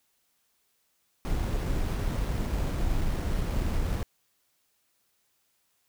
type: noise with sample-and-hold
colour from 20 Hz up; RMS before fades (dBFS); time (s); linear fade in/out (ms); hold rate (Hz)
brown; -28; 1.25-4.03; 0; 7350
effects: white hiss -72 dBFS RMS until 5.88 s